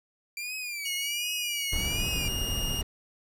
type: tone with vibrato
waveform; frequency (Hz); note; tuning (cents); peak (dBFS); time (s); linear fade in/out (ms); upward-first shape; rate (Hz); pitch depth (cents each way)
sawtooth; 2350; D7; +1; -30; 0.37-2.28; 2; triangle; 1.3; 150
type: tone with pitch glide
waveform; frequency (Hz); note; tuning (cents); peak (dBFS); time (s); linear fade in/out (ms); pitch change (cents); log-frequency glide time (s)
sawtooth; 2896 to 2846; F#7 to F7; -38 to +32; -28; 0.85-2.82; 10; -30; 2.01-2.12
type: noise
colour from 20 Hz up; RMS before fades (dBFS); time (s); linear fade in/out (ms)
brown; -32; 1.72-2.83; 5
effects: none